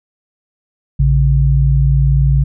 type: tone pair together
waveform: sine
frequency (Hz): 58.27 / 138.59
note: A#1 / C#3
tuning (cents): 0 / 0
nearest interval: octave + minor third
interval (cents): 1500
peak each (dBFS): -11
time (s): 0.99-2.44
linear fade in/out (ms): 10
effects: none